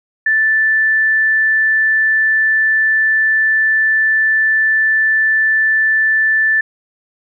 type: tone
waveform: sine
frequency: 1760 Hz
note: A6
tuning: in tune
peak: -10 dBFS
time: 0.26-6.61 s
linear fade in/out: 5 ms
effects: none